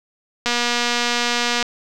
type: click train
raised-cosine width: 0.2 ms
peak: -3 dBFS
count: 281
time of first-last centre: 0.46-1.627 s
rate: 240 Hz
effects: none